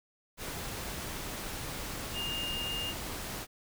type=tone in noise; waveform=sine; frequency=2823 Hz; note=F7; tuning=18 cents sharp; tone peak=-34 dBFS; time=2.13-2.94 s; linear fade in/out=50 ms; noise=pink; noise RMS=-39 dBFS; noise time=0.37-3.47 s; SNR=+2 dB; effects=none